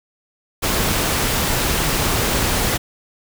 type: noise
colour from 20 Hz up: pink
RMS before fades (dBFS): -19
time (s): 0.62-2.78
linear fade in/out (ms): 20
effects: none